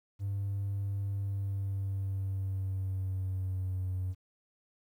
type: tone with pitch glide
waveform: triangle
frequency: 99.4 to 92.74 Hz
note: G2 to F#2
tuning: +25 to +5 cents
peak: -28 dBFS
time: 0.19-4.15 s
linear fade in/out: 50 ms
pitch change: -120 cents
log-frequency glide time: 1.11-3.92 s
effects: tanh soft clip ceiling -27 dBFS + 11-bit